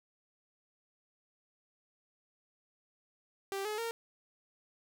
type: tone with pitch steps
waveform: sawtooth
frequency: 392 / 425 / 460.8 Hz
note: G4 / G#4 / A#4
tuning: 0 / +40 / -20 cents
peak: -31 dBFS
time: 3.52-3.91 s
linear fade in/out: 0 ms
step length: 130 ms
effects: none